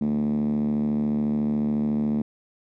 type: tone with band-pass filter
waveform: 5% pulse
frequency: 74 Hz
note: D2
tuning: 14 cents sharp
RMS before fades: -24 dBFS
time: 0.01-2.22 s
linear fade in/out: 5 ms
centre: 210 Hz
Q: 7.4
effects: none